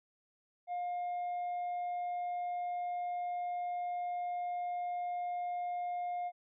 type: tone with tanh clipping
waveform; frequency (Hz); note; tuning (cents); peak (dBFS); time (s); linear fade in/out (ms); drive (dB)
triangle; 710; F5; +28; -35; 0.67-6.32; 50; 7
effects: none